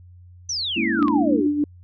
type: exponential sweep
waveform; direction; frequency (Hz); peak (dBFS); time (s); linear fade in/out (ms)
sine; down; 6170 to 337.7; -23; 0.49-1.47; 5
type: chord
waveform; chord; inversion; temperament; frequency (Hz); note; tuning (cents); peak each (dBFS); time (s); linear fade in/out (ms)
sine; A# half-diminished seventh; third; equal with one note detuned; 207.7 / 234.6 / 277.2 / 329.6; G#3 / A#3 / C#4 / E4; 0 / +11 / 0 / 0; -28 / -25 / -28 / -24; 0.76-1.42; 10
type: tone with tremolo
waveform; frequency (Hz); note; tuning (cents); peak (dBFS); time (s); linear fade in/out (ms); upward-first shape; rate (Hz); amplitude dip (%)
sine; 293.7; D4; 0; -16; 0.99-1.64; 2; sine; 6.7; 50
type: clicks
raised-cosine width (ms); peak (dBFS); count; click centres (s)
0.3; -17; 2; 1.027 / 1.082
effects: added 89 Hz sine -43 dBFS peak until 1.83 s